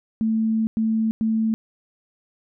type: tone bursts at uneven times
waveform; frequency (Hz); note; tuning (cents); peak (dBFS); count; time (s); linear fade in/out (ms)
sine; 221.7; A3; +13; -18; 3; 0.21-0.67 / 0.77-1.11 / 1.21-1.54; 0
effects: none